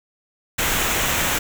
pink noise with comb filter, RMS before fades -21 dBFS, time 0.58-1.39 s, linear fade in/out 10 ms, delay 0.21 ms, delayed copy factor -0.5, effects none

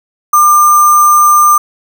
sine tone with sample-and-hold, 1196 Hz, D6, 31 cents sharp, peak -3 dBFS, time 0.33-1.58 s, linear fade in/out 5 ms, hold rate 7350 Hz, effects none

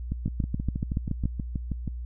two click trains, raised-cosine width 5 ms, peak -14 / -17 dBFS, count 8 / 12, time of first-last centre 0.26-1.256 / 0.12-1.877 s, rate 7.03 / 6.26 Hz, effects added 60 Hz sine -32 dBFS peak until 2.05 s

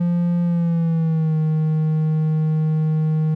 triangle tone with pitch glide, 173.5 to 156.37 Hz, F3 to D#3, -11 to +9 cents, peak -14 dBFS, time 0-3.35 s, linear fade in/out 10 ms, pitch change -180 cents, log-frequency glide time 0.43-1.37 s, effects none

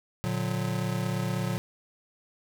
square chord, Bb augmented, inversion none, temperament just, 116.54 / 145.68 / 182.1 Hz, Bb2 / D3 / F#3, 0 / -14 / -27 cents, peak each -32 / -34 / -32 dBFS, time 0.24-1.58 s, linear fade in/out 0 ms, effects none

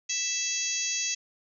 harmonic tone, 659.3 Hz, E5, in tune, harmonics 3 / 4 / 5 / 6 / 7 / 8 / 9 / 10, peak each -42 / -35 / -39 / -40 / -38 / -39 / -33 / -31 dBFS, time 0.09-1.15 s, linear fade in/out 10 ms, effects none

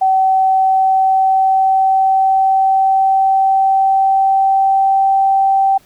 sine tone with pitch glide, 763 to 777.7 Hz, G5 to G5, -47 to -14 cents, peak -9 dBFS, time 0.01-5.78 s, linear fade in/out 10 ms, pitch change +33 cents, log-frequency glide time 0.37-5.16 s, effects pink hiss -50 dBFS RMS until 5.85 s

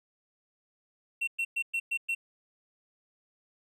triangle tone bursts, 2718 Hz, F7, 48 cents flat, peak -26 dBFS, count 6, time 1.21-2.15 s, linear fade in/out 10 ms, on 65 ms, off 110 ms, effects none

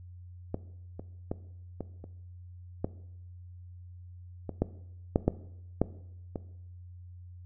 clicks, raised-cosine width 2 ms, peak -18 / -26 / -18 / -21 / -30 / -16 / -21 / -12 / -9 / -9 / -10 / -20 dBFS, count 12, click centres 0.544 / 0.995 / 1.315 / 1.807 / 2.041 / 2.845 / 4.493 / 4.62 / 5.159 / 5.28 / 5.816 / 6.358 s, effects noise-tail reverb RT60 0.8 s tail -17 dB re dry + added 89 Hz sine -45 dBFS peak until 7.45 s

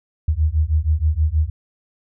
sine beating tone pair, 74.7 / 81 Hz, D2 / E2, +30 / -30 cents, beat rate 6.3 Hz, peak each -18 dBFS, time 0.28-1.5 s, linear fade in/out 5 ms, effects none

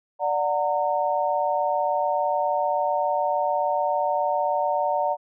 sine chord, D augmented, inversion none, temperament just, 587.3 / 734.2 / 917.7 Hz, D5 / F#5 / A#5, 0 / -14 / -27 cents, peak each -25 dBFS, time 0.19-5.17 s, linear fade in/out 50 ms, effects none

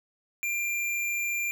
square tone, 2381 Hz, D7, 23 cents sharp, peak -28 dBFS, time 0.43-1.51 s, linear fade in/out 0 ms, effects none

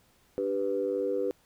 sine chord, G major, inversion second, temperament equal, 293.7 / 392 / 493.9 Hz, D4 / G4 / B4, 0 / 0 / 0 cents, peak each -35 / -30 / -29 dBFS, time 0.38-1.31 s, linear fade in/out 0 ms, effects tanh soft clip ceiling -18 dBFS + pink hiss -65 dBFS RMS until 1.45 s

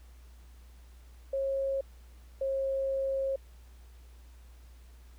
sine tone pair in turn, 543 / 539.6 Hz, C#5 / C#5, -36 / -47 cents, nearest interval unison, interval 11 cents, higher first, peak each -28 dBFS, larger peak neither, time 1.33-1.81 / 2.41-3.36 s, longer second, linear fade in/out 5 ms, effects added 60 Hz sine -50 dBFS peak until 5.18 s + pink hiss -64 dBFS RMS until 5.18 s

